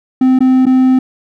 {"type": "tone with dropouts", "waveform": "triangle", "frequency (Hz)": 258.6, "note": "C4", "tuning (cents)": -20, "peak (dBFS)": -4, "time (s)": [0.21, 0.99], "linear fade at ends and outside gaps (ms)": 5, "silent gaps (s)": [[0.39, 0.405], [0.656, 0.665]], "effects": []}